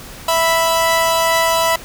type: tone pair together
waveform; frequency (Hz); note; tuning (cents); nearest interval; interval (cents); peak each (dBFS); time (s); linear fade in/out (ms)
sawtooth; 659.3 / 987.8; E5 / B5; 0 / 0; perfect fifth; 700; -12; 0.28-1.76; 5
effects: pink hiss -35 dBFS RMS until 1.84 s